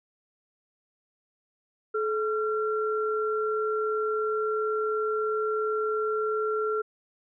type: tone pair together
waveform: sine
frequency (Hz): 430.9 / 1368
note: A4 / F6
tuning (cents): -36 / -36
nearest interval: octave + minor sixth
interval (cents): 2000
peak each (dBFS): -26 / -30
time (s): 1.94-6.82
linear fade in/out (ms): 10
effects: none